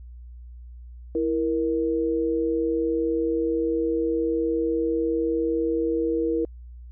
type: tone pair together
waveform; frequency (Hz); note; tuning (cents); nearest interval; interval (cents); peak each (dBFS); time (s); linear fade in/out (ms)
sine; 329.6 / 469.2; E4 / A#4; 0 / +11; tritone; 611; -24; 1.15-6.45; 2
effects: added 60 Hz sine -39 dBFS peak until 6.91 s

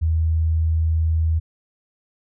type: tone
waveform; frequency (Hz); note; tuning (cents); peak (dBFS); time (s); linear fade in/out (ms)
sine; 80.5; E2; -41; -16; 0.01-1.4; 20
effects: none

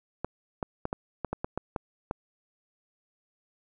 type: clicks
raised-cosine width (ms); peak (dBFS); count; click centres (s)
1; -16; 10; 0.246 / 0.628 / 0.854 / 0.929 / 1.247 / 1.33 / 1.445 / 1.576 / 1.762 / 2.111
effects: none

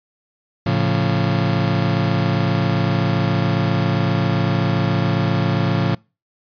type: chord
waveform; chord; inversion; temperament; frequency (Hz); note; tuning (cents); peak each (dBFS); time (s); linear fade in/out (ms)
35% pulse; A augmented; none; just; 110 / 137.5 / 171.88; A2 / C#3 / E#3; 0 / -14 / -27; -19; 0.66-5.95; 5
effects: noise-tail reverb RT60 0.3 s tail -26 dB re dry + resampled to 11025 Hz

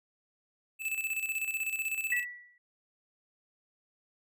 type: tone with tremolo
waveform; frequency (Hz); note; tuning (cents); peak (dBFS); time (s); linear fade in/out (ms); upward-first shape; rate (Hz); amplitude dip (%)
square; 2627; E7; -7; -30; 0.79-2.25; 50; square; 16; 60
type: tone with exponential decay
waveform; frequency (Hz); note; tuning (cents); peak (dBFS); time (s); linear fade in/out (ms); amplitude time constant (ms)
sine; 1951; B6; -22; -25; 2.12-2.58; 2; 100
effects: none

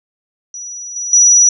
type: tone with level steps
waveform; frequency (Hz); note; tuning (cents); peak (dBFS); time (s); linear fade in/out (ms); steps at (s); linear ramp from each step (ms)
sine; 5860; F#8; -18; -25 / -19 / -5; 0.54-1.49; 2; 0.96 / 1.13; 2
effects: none

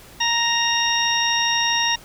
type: harmonic tone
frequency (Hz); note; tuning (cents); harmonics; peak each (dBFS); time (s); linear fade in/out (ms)
932.3; A#5; 0; 1 / 2 / 3 / 4 / 6; -24 / -24 / -24 / -24 / -24; 0.2-1.96; 10
effects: pink hiss -45 dBFS RMS until 2.04 s

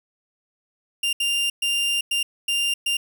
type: tone bursts at uneven times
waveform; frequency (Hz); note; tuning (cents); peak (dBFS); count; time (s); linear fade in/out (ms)
40% pulse; 2794; F7; 0; -19; 6; 1.03-1.13 / 1.2-1.5 / 1.62-2.01 / 2.11-2.23 / 2.48-2.74 / 2.86-2.97; 5
effects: none

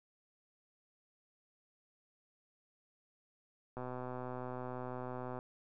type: click train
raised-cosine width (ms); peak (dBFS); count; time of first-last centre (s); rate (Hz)
1; -29; 205; 3.77-5.389; 126
effects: none

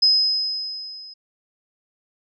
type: tone with level ramp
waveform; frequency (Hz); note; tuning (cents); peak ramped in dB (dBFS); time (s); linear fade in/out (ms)
sine; 5070; D#8; +32; -11 to -38; 0.02-1.14; 10
effects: none

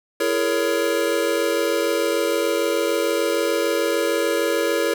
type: chord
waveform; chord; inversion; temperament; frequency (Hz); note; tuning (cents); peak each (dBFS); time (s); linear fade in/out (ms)
square; A# half-diminished seventh; second; just; 335.6 / 419.5 / 466.2 / 559.4; E4 / G#4 / A#4 / C#5; +31 / +17 / 0 / +16; -26 / -26 / -24 / -25; 0.2-4.94; 5
effects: none

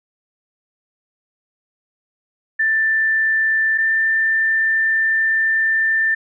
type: tone pair in turn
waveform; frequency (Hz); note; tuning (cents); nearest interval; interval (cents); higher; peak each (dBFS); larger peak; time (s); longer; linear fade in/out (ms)
sine; 1772 / 1784.3; A6 / A6; +12 / +24; unison; 12; second; -14; neither; 2.59-3.78 / 3.78-6.15; second; 10
effects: none

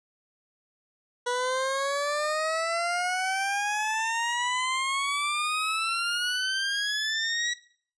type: exponential sweep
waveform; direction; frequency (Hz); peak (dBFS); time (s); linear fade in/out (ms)
20% pulse; up; 486.1 to 1932; -21; 1.26-7.54; 10
effects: noise-tail reverb RT60 0.5 s tail -19 dB re dry + resampled to 22050 Hz

